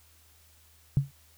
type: tone with exponential decay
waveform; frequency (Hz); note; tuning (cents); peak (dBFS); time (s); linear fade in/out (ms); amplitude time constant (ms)
sine; 138.59; C#3; 0; -16; 0.97-1.11; 0; 30
effects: added 79 Hz sine -61 dBFS peak until 1.37 s + white hiss -61 dBFS RMS until 1.37 s